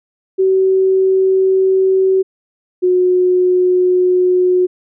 sine tone pair in turn, 380 / 363.9 Hz, F#4 / F#4, +46 / -29 cents, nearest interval minor second, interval 75 cents, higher first, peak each -9 dBFS, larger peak neither, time 0.38-2.23 / 2.82-4.67 s, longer neither, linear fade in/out 20 ms, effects none

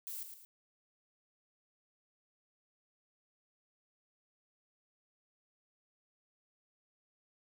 violet noise with echo, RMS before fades -43 dBFS, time 0.07-0.23 s, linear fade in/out 0 ms, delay 110 ms, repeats 2, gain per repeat -7 dB, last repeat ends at 0.45 s, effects none

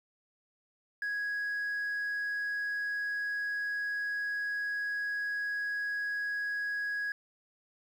sine tone, 1661.2 Hz, G#6, in tune, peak -29 dBFS, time 1.02-7.12 s, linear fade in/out 2 ms, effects tanh soft clip ceiling -30 dBFS + 10-bit

